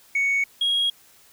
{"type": "tone pair in turn", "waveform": "sine", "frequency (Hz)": [2224, 3288], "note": ["C#7", "G#7"], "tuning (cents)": [5, -18], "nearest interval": "perfect fifth", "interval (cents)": 677, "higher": "second", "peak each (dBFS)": -17, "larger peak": "neither", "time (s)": [[0.15, 0.44], [0.61, 0.9]], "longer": "neither", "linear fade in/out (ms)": 5, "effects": ["tanh soft clip ceiling -17 dBFS", "white hiss -54 dBFS RMS until 1.32 s"]}